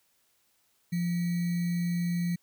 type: tone with sample-and-hold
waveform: sine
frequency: 173.6 Hz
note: F3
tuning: 10 cents flat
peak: -26 dBFS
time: 0.92-2.36 s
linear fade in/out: 10 ms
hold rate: 2100 Hz
effects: white hiss -70 dBFS RMS until 2.42 s